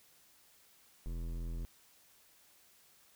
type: tone with hard clipping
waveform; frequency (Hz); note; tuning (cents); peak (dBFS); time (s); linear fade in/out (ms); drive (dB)
sine; 42; E1; +33; -39; 1.06-1.65; 0; 15
effects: white hiss -65 dBFS RMS until 3.15 s